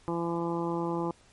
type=harmonic tone; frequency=169.4 Hz; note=E3; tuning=48 cents sharp; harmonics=1 / 2 / 3 / 4 / 5 / 6 / 7; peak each=-34 / -31 / -37 / -45 / -37 / -38 / -44 dBFS; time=0.08-1.11 s; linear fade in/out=0 ms; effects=pink hiss -60 dBFS RMS until 1.32 s + MP3 48 kbps